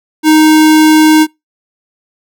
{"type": "tone", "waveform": "square", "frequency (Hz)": 311.1, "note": "D#4", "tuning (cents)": 0, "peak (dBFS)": -4, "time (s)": [0.23, 1.27], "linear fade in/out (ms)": 50, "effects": ["noise-tail reverb RT60 0.2 s tail -26 dB re dry"]}